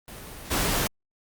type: noise with level steps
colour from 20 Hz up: pink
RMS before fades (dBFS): -41 / -25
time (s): 0.08-0.87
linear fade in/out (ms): 0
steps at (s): 0.5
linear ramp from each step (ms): 20
effects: Opus 32 kbps